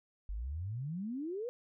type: exponential sweep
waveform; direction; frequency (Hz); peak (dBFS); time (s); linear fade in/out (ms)
sine; up; 46.25 to 505; -36; 0.29-1.49; 0
effects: none